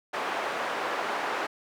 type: band-pass noise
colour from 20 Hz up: white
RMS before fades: -31 dBFS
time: 0.13-1.47 s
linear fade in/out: 10 ms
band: 440 to 1300 Hz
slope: 12 dB/octave
effects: none